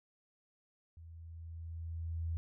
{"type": "tone with level ramp", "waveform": "sine", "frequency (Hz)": 82.6, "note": "E2", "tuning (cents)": 4, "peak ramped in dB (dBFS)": [-50, -33], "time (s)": [0.97, 2.37], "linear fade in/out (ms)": 0, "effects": []}